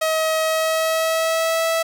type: tone with pitch glide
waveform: sawtooth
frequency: 636 to 655 Hz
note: D#5 to E5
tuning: +38 to -11 cents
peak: -14 dBFS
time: 0.01-1.83 s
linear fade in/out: 10 ms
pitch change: +51 cents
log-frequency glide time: 0.41-1.69 s
effects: none